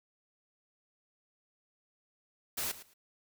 white noise with echo, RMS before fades -35 dBFS, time 2.57-2.72 s, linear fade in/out 10 ms, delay 110 ms, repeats 2, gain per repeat -15 dB, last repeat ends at 2.94 s, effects none

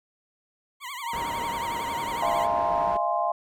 20% pulse tone with vibrato, 1047 Hz, C6, 1 cent sharp, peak -29 dBFS, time 0.8-2.48 s, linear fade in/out 50 ms, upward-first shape triangle, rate 11 Hz, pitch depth 190 cents each way
sine tone, 935 Hz, A#5, 5 cents sharp, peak -29 dBFS, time 1.01-2.95 s, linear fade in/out 50 ms
white low-pass noise, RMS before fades -37 dBFS, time 1.13-2.97 s, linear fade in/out 2 ms, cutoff 990 Hz, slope 12 dB/octave
sine chord, F minor seventh, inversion third, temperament equal with one note detuned, 622.3 / 686.1 / 830.6 / 1046.5 Hz, Eb5 / F5 / Ab5 / C6, 0 / -31 / 0 / 0 cents, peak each -31 / -26 / -29 / -28 dBFS, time 2.22-3.32 s, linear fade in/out 5 ms
effects none

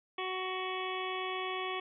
harmonic tone, 372.6 Hz, F#4, 12 cents sharp, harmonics 1 / 2 / 3 / 5 / 6 / 7 / 8 / 9, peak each -39 / -42 / -39 / -46 / -43 / -46 / -47 / -45 dBFS, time 0.18-1.8 s, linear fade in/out 5 ms, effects none

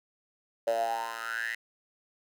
10% pulse tone with high-pass filter sweep, 114.4 Hz, A#2, 32 cents flat, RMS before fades -32 dBFS, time 0.67-1.55 s, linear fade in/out 5 ms, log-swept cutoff 560 to 2000 Hz, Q 9.8, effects none

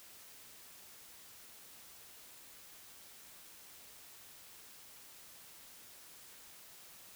silence, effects white hiss -56 dBFS RMS until 7.15 s

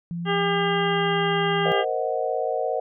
sine tone with pitch glide, 170.9 to 166.42 Hz, F3 to E3, -37 to +17 cents, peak -27 dBFS, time 0.11-1.72 s, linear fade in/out 0 ms, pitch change -46 cents, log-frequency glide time 0.79-1.12 s
harmonic tone, 401.7 Hz, G4, 42 cents sharp, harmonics 1 / 2 / 3 / 4 / 5 / 7 / 8, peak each -24 / -27 / -29 / -30 / -31 / -32 / -33 dBFS, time 0.25-1.85 s, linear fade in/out 50 ms
sine chord, C half-diminished seventh, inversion third, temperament equal with one note detuned, 466.2 / 523.3 / 628 / 740 Hz, Bb4 / C5 / Eb5 / Gb5, 0 / 0 / +16 / 0 cents, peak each -28 dBFS, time 1.65-2.8 s, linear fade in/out 5 ms
effects none

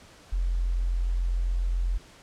sine tone, 43.65 Hz, F1, in tune, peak -23 dBFS, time 0.32-1.98 s, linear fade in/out 10 ms, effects pink hiss -52 dBFS RMS until 2.22 s + low-pass 8000 Hz 12 dB/octave

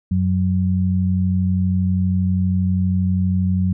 sine tone pair together, 92.5 / 185 Hz, F#2 / F#3, 0 / 0 cents, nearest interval octave, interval 1200 cents, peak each -18 dBFS, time 0.11-3.73 s, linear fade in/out 5 ms, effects none

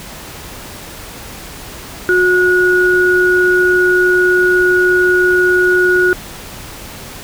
sine tone pair together, 363.5 / 1454 Hz, F#4 / F#6, -31 / -31 cents, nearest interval 2 octaves, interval 2400 cents, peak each -11 dBFS, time 2.09-6.13 s, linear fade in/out 0 ms, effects pink hiss -31 dBFS RMS until 7.23 s

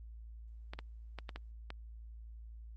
clicks, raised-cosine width 0.3 ms, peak -27 dBFS, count 6, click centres 0.735 / 0.79 / 1.187 / 1.292 / 1.36 / 1.704 s, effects added 56 Hz sine -47 dBFS peak until 2.76 s + Opus 48 kbps

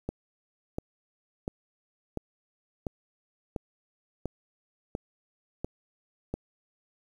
click train, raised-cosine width 2 ms, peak -18 dBFS, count 10, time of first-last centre 0.09-6.34 s, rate 1.44 Hz, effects 9-bit

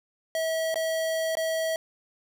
square tone with dropouts, 646 Hz, E5, 35 cents flat, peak -26 dBFS, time 0.35-1.76 s, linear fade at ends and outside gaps 1 ms, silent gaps 0.743-0.757 / 1.353-1.37 s, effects none

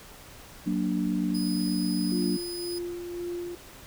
sine chord, Gb augmented, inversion none, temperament equal, 185 / 233.1 / 293.7 Hz, Gb3 / Bb3 / D4, 0 / 0 / 0 cents, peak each -28 / -30 / -29 dBFS, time 0.66-2.37 s, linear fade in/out 10 ms
sawtooth tone, 5000 Hz, D#8, 8 cents sharp, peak -33 dBFS, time 1.34-2.79 s, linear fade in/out 10 ms
sine tone with tremolo, 349.2 Hz, F4, in tune, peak -30 dBFS, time 2.12-3.55 s, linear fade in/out 0 ms, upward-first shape sine, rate 1.9 Hz, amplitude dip 40%
effects pink hiss -48 dBFS RMS until 3.86 s

